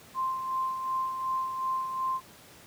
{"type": "tone with tremolo", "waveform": "sine", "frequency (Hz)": 1046.5, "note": "C6", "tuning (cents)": 0, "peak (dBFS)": -26, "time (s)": [0.14, 2.21], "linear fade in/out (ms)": 50, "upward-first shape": "sine", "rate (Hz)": 2.7, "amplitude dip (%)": 50, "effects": ["pink hiss -52 dBFS RMS until 2.66 s", "high-pass 100 Hz 12 dB/octave"]}